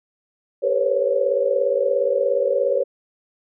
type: tone cluster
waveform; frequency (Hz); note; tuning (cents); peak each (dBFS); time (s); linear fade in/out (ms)
sine; 394.5 / 458.6 / 498.9 / 536 / 556; G4 / A#4 / B4 / C5 / C#5; +11 / -28 / +17 / +42 / +5; -26 / -28 / -22 / -26 / -20; 0.62-2.84; 20
effects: none

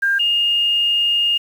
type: tone pair in turn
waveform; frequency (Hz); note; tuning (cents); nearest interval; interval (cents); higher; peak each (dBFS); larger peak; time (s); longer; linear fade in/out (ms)
sine; 1600 / 2836; G6 / F7; +35 / +26; minor seventh; 991; second; -14; neither; 0.02-0.19 / 0.19-1.38; second; 10
effects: 7-bit

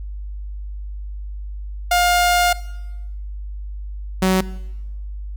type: tone pair in turn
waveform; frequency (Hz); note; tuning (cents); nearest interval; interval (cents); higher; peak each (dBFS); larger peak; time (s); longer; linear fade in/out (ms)
sawtooth; 708 / 187.52; F5 / F#3; +23 / +23; octave + major seventh; 2300; first; -10; neither; 1.91-2.53 / 4.22-4.41; first; 5
effects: noise-tail reverb RT60 1.0 s tail -19 dB re dry + added 50 Hz sine -27 dBFS peak until 5.36 s

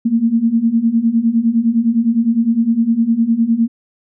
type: beating tone pair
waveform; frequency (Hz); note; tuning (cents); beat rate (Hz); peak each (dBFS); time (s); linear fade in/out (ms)
sine; 224 / 233.8; A3 / A#3; +31 / +5; 9.8; -16 / -13; 0.05-3.68; 10
effects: none

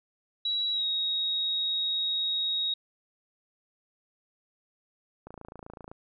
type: tone with pitch glide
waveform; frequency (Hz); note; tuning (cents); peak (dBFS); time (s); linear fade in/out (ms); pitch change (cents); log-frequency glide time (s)
sine; 3896 to 3776; B7 to A#7; -24 to +22; -26; 0.45-2.74; 5; -54; 0.72-0.85
type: click train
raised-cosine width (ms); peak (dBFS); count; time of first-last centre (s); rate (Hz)
1; -29; 19; 5.27-5.915; 27.9
effects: none

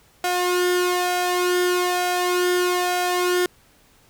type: tone with flanger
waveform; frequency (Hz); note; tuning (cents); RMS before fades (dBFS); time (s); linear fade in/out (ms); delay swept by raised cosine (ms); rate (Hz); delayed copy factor
sawtooth; 358.5; F4; +45; -21; 0.24-3.46; 2; 1.5 to 2.2; 1.1; +0.6
effects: pink hiss -56 dBFS RMS until 4.09 s

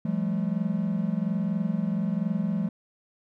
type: tone cluster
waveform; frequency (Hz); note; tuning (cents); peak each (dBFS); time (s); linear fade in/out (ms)
triangle; 170.2 / 193.2 / 214.4; F3 / G3 / A3; -44 / -25 / -45; -27; 0.05-2.69; 5
effects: none

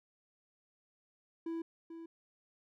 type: tone with echo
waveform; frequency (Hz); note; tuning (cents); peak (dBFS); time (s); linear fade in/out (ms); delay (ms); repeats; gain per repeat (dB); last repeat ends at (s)
triangle; 330.5; E4; +5; -34; 1.46-1.62; 5; 440; 1; -9; 2.06
effects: none

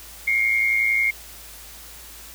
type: tone pair together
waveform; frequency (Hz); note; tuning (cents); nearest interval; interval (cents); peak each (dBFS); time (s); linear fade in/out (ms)
sine; 2136 / 2247; C7 / C#7; +35 / +23; minor second; 88; -18 / -25; 0.27-1.11; 10
effects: added 55 Hz sine -47 dBFS peak until 2.34 s + white hiss -42 dBFS RMS until 2.34 s

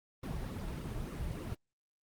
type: noise with flanger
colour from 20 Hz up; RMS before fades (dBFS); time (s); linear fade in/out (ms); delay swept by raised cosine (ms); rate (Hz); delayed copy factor
brown; -39; 0.23-1.55; 5; 1.2 to 4.1; 3.4; -0.9
effects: Opus 24 kbps

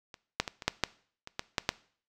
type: clicks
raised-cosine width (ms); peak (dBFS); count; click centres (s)
0.2; -27 / -8 / -17 / -23 / -7 / -7 / -24 / -14 / -9 / -7; 10; 0.142 / 0.4 / 0.478 / 0.622 / 0.68 / 0.837 / 1.274 / 1.394 / 1.582 / 1.691
effects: noise-tail reverb RT60 0.5 s tail -20 dB re dry

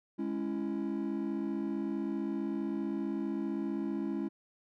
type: chord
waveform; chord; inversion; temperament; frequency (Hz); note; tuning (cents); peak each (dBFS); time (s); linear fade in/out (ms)
triangle; C# minor; second; just; 207.9 / 277.2 / 332.6; G#3 / C#4 / E4; +2 / 0 / +16; -34; 0.18-4.29; 20
effects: tanh soft clip ceiling -23 dBFS

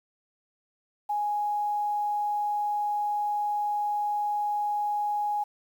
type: tone with quantisation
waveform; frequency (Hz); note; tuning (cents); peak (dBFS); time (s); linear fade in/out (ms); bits
sine; 830.6; G#5; 0; -25; 1.09-5.44; 10; 9
effects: none

